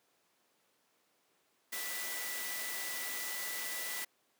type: tone in noise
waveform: sine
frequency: 1975.5 Hz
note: B6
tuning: in tune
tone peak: -43 dBFS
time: 1.72-4.05 s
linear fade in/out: 10 ms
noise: white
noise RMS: -40 dBFS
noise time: 1.72-4.05 s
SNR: -6 dB
effects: pink hiss -73 dBFS RMS until 4.39 s + high-pass 300 Hz 12 dB/octave